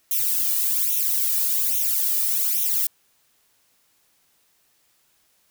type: noise with flanger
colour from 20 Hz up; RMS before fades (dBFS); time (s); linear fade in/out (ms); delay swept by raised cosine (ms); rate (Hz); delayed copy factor
violet; -22; 0.11-2.87; 2; 0.31 to 1.71; 1.2; +1
effects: white hiss -64 dBFS RMS until 5.5 s